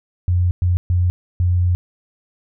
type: tone bursts at uneven times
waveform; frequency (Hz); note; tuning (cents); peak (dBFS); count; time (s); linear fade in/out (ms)
sine; 89.1; F2; +35; -13; 4; 0.28-0.51 / 0.62-0.77 / 0.9-1.1 / 1.4-1.75; 0
effects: none